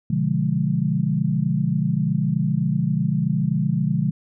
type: chord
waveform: sine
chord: B diminished seventh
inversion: none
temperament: equal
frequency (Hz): 123.47 / 146.83 / 174.61 / 207.7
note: B2 / D3 / F3 / Ab3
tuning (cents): 0 / 0 / 0 / 0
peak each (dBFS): -27 / -22 / -23 / -25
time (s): 0.1-4.11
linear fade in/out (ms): 5
effects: none